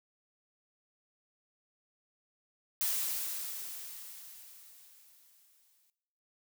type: noise with exponential decay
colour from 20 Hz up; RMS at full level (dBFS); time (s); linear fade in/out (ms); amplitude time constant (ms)
blue; -31; 2.81-5.9; 0; 670
effects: noise-tail reverb RT60 0.9 s tail -18 dB re dry